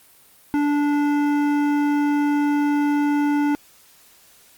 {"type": "tone with hard clipping", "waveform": "sine", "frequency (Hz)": 291.3, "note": "D4", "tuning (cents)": -14, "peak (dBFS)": -19, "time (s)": [0.54, 3.55], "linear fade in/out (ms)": 0, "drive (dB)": 13, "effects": ["white hiss -52 dBFS RMS until 4.57 s", "Opus 32 kbps"]}